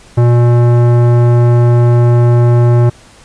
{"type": "tone with tanh clipping", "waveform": "sine", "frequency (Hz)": 120, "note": "B2", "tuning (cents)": -49, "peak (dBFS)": -7, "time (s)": [0.17, 2.9], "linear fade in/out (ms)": 10, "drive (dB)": 17, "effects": ["pink hiss -41 dBFS RMS until 3.24 s", "resampled to 22050 Hz"]}